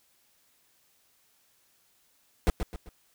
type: noise with echo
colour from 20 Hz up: brown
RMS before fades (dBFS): -21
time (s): 2.47-2.5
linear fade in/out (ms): 0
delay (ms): 130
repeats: 3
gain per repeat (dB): -8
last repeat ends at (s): 2.89
effects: white hiss -67 dBFS RMS until 3.14 s